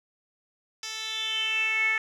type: tone with band-pass filter sweep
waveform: 10% pulse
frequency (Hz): 440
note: A4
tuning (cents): 0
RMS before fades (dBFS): -28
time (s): 0.83-1.98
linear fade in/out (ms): 2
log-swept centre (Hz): 4700 to 2000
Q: 7.5
effects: none